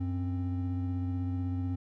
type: tone pair together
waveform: triangle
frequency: 93.4 / 264.2 Hz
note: F#2 / C4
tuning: +17 / +17 cents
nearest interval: octave + tritone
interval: 1800 cents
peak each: -29 / -33 dBFS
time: 0-1.76 s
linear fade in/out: 10 ms
effects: none